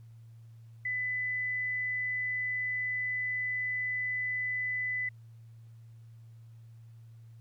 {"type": "tone", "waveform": "sine", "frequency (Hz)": 2001, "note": "B6", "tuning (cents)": 22, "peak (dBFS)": -30, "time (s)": [0.85, 5.09], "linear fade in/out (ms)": 5, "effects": ["added 114 Hz sine -49 dBFS peak until 7.4 s", "pink hiss -73 dBFS RMS until 7.4 s"]}